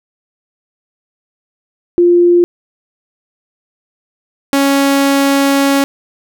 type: tone pair in turn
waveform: sine / sawtooth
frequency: 349.2 / 277.2 Hz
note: F4 / C#4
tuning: 0 / 0 cents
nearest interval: major third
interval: 400 cents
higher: first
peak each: -5 dBFS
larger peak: neither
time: 1.98-2.44 / 4.53-5.84 s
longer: second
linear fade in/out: 0 ms
effects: none